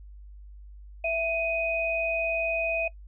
sine tone pair together, 662.2 / 2500 Hz, E5 / D#7, +8 / +8 cents, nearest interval octave + major seventh, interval 2300 cents, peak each -27 / -28 dBFS, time 1.04-2.88 s, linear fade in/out 5 ms, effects noise-tail reverb RT60 0.1 s tail -20 dB re dry + added 50 Hz sine -43 dBFS peak until 3.07 s

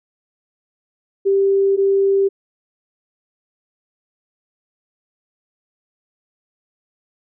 sine tone pair in turn, 392.6 / 392.6 Hz, G4 / G4, +3 / +3 cents, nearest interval unison, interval 0 cents, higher neither, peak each -12 dBFS, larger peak neither, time 1.25-1.77 / 1.77-2.29 s, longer neither, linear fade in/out 20 ms, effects none

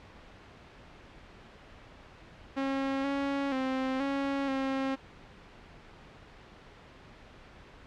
sawtooth tone with pitch steps, 271.3 / 278.2 / 262.1 / 276.4 / 268.2 Hz, C#4 / C#4 / C4 / C#4 / C4, -37 / +6 / +3 / -5 / +43 cents, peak -25 dBFS, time 2.56-4.96 s, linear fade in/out 20 ms, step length 480 ms, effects pink hiss -52 dBFS RMS until 7.86 s + low-pass 3000 Hz 12 dB/octave

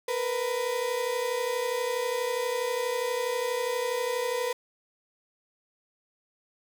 35% pulse tone pair together, 466.1 / 498.4 Hz, A#4 / B4, 0 / +16 cents, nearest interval minor second, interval 116 cents, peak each -30 / -27 dBFS, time 0.08-4.53 s, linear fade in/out 5 ms, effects none

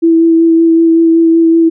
sine tone with vibrato, 329.6 Hz, E4, in tune, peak -4 dBFS, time 0.02-1.7 s, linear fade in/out 20 ms, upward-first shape sine, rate 5.3 Hz, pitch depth 14 cents each way, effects none

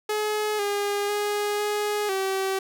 sawtooth tone with pitch steps, 424.3 / 407 / 413.7 / 416.7 / 384.5 Hz, G#4 / G#4 / G#4 / G#4 / G4, +37 / -35 / -7 / +6 / -33 cents, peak -20 dBFS, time 0.09-2.59 s, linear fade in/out 5 ms, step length 500 ms, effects none

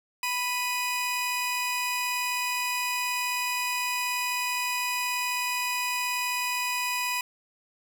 sawtooth tone pair together, 987.8 / 2489 Hz, B5 / D#7, 0 / 0 cents, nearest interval octave + major third, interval 1600 cents, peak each -26 dBFS, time 0.23-7.21 s, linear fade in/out 2 ms, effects none

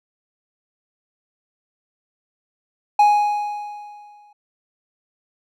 triangle tone with exponential decay, 830.6 Hz, G#5, in tune, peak -7 dBFS, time 2.99-4.33 s, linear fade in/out 5 ms, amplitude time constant 290 ms, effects none

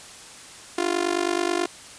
sawtooth tone with amplitude modulation, 349.2 Hz, F4, in tune, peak -14 dBFS, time 0.78-1.66 s, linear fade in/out 5 ms, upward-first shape sine, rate 49.3 Hz, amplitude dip 95%, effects white hiss -43 dBFS RMS until 1.98 s + resampled to 22050 Hz

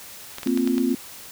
clicks, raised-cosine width 0.2 ms, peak -15 dBFS, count 6, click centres 0.384 / 0.432 / 0.473 / 0.575 / 0.675 / 0.781 s
sine chord, Bb suspended second, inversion none, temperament equal, 233.1 / 261.6 / 349.2 Hz, Bb3 / C4 / F4, 0 / 0 / 0 cents, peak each -24 / -21 / -26 dBFS, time 0.46-0.95 s, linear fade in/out 5 ms
effects white hiss -41 dBFS RMS until 1.31 s

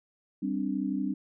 sine chord, G suspended fourth, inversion none, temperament equal, 196 / 261.6 / 293.7 Hz, G3 / C4 / D4, 0 / 0 / 0 cents, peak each -32 dBFS, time 0.42-1.14 s, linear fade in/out 10 ms, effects none

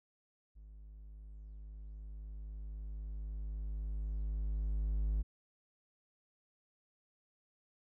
triangle tone with level ramp, 51.91 Hz, G#1, in tune, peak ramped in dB -49 to -28 dBFS, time 0.55-5.23 s, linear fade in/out 20 ms, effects none

